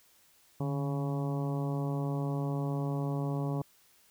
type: harmonic tone with a mistuned harmonic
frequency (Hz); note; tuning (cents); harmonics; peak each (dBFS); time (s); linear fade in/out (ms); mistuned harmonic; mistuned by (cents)
139.7; C#3; +14; 1 / 2 / 3 / 4 / 5 / 6 / 7 / 8; -31 / -37 / -41 / -43 / -45 / -47 / -48 / -49; 0.6-3.62; 5; 1; +75
effects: white hiss -64 dBFS RMS until 4.1 s